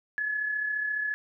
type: tone with amplitude modulation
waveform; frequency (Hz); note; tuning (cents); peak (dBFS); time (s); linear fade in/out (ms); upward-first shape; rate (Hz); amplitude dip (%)
sine; 1705; G#6; +45; -25; 0.18-1.14; 0; sine; 34.5; 45
effects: none